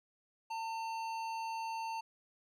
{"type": "tone with tanh clipping", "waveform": "sine", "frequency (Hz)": 900, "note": "A5", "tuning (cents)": 39, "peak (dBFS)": -39, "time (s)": [0.5, 2.01], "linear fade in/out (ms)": 10, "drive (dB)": 15, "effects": []}